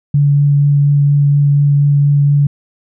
sine tone with vibrato, 143.4 Hz, D3, 41 cents flat, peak -7 dBFS, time 0.14-2.47 s, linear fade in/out 5 ms, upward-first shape triangle, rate 4.2 Hz, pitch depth 10 cents each way, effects none

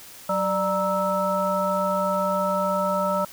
harmonic tone with a mistuned harmonic, 187.2 Hz, F#3, 20 cents sharp, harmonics 1 / 3 / 5 / 7, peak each -29 / -24 / -28 / -26 dBFS, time 0.29-3.25 s, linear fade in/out 5 ms, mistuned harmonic 3, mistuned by +93 cents, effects white hiss -44 dBFS RMS until 3.32 s

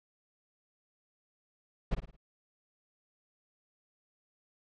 brown noise with echo, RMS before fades -28 dBFS, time 1.91-1.95 s, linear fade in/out 10 ms, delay 54 ms, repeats 4, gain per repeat -8 dB, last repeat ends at 2.166 s, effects low-pass 4000 Hz 12 dB/octave

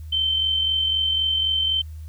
sine tone with amplitude modulation, 3099 Hz, G7, 21 cents flat, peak -17 dBFS, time 0.12-1.82 s, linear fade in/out 10 ms, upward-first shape sine, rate 43.9 Hz, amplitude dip 40%, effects added 78 Hz sine -33 dBFS peak until 2.08 s + white hiss -59 dBFS RMS until 2.08 s

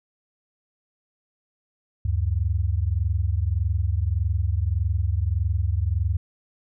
sine tone pair together, 74.2 / 95.88 Hz, D2 / G2, +18 / -38 cents, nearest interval major third, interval 444 cents, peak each -23 dBFS, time 2.05-6.17 s, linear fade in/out 5 ms, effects none

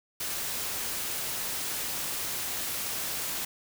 white noise, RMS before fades -33 dBFS, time 0.2-3.45 s, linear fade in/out 5 ms, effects none

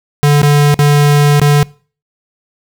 square tone with dropouts, 145.7 Hz, D3, 13 cents flat, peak -6 dBFS, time 0.23-1.63 s, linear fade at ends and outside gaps 0 ms, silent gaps 0.417-0.43 / 0.742-0.791 / 1.397-1.416 s, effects noise-tail reverb RT60 0.4 s tail -23 dB re dry

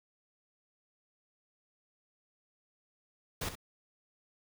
pink noise with echo, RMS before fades -36 dBFS, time 3.41-3.49 s, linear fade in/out 5 ms, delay 64 ms, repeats 1, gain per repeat -10 dB, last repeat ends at 3.554 s, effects none

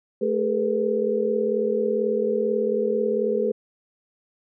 sine tone cluster, 218.9 / 411.2 / 449.4 / 493.6 Hz, A3 / G#4 / A4 / B4, -9 / -17 / +37 / -1 cents, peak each -28 / -24 / -27 / -25 dBFS, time 0.21-3.52 s, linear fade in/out 10 ms, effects none

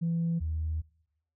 sine tone pair in turn, 167.3 / 78.96 Hz, E3 / D#2, +26 / +26 cents, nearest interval octave + minor second, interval 1300 cents, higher first, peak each -25 / -28 dBFS, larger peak first, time 0.01-0.4 / 0.4-0.82 s, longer second, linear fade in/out 20 ms, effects noise-tail reverb RT60 0.8 s tail -23 dB re dry + tanh soft clip ceiling -23 dBFS

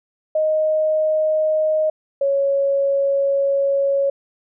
sine tone pair in turn, 622.3 / 554.4 Hz, D#5 / C#5, 0 / 0 cents, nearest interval major second, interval 200 cents, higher first, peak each -15 dBFS, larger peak neither, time 0.35-1.9 / 2.21-4.1 s, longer second, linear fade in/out 5 ms, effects none

